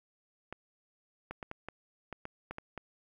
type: clicks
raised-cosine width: 0.5 ms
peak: -25 dBFS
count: 10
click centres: 0.526 / 1.31 / 1.428 / 1.514 / 1.686 / 2.127 / 2.254 / 2.51 / 2.584 / 2.777 s
effects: 10-bit